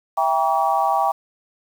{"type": "chord", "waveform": "sine", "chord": "E diminished seventh", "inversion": "none", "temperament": "just", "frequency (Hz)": [659.3, 791.1, 949.3, 1139.2], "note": ["E5", "G5", "Bb5", "Db6"], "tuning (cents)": [0, 16, 31, 47], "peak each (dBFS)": [-24, -19, -23, -23], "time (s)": [0.17, 1.12], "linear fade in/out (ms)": 10, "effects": ["7-bit"]}